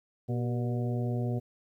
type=harmonic tone with a mistuned harmonic; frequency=120.7 Hz; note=B2; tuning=39 cents flat; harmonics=1 / 2 / 3 / 4 / 5 / 6; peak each=-29 / -35 / -39 / -41 / -43 / -45 dBFS; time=0.28-1.4 s; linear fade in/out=20 ms; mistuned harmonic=3; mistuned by=+69 cents; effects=11-bit